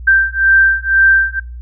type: beating tone pair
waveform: sine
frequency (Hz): 1568 / 1570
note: G6 / G6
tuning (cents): 0 / +2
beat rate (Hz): 2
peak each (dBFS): -11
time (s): 0.07-1.4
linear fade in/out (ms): 10
effects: noise-tail reverb RT60 0.3 s tail -22 dB re dry + added 60 Hz sine -26 dBFS peak until 1.61 s